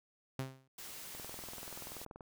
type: tone with exponential decay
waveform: sawtooth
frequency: 132.2 Hz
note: C3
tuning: 18 cents sharp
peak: -30 dBFS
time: 0.39-0.68 s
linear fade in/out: 2 ms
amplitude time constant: 63 ms
type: noise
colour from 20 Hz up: white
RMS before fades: -48 dBFS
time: 0.78-2.05 s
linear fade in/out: 5 ms
type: click train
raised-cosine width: 1 ms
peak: -34 dBFS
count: 23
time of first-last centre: 1.15-2.208 s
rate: 20.8 Hz
effects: none